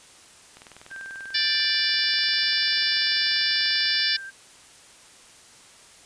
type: click train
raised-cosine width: 0.3 ms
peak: -28 dBFS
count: 71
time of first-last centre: 0.57-4.001 s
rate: 20.4 Hz
type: tone with vibrato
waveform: sine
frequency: 1576 Hz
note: G6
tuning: 9 cents sharp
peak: -35 dBFS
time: 0.9-4.31 s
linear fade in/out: 20 ms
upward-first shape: triangle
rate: 11 Hz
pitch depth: 9 cents each way
type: harmonic tone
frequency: 587.3 Hz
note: D5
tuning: in tune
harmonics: 3 / 4 / 5 / 6 / 7 / 8 / 9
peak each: -28 / -32 / -31 / -28 / -31 / -26 / -27 dBFS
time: 1.34-4.17 s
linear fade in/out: 10 ms
effects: white hiss -50 dBFS RMS until 6.05 s + resampled to 22050 Hz